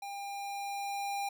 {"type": "tone with level ramp", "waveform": "square", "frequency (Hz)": 801, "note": "G5", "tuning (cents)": 37, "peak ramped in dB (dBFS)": [-40, -33], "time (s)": [0.02, 1.29], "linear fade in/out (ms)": 5, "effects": []}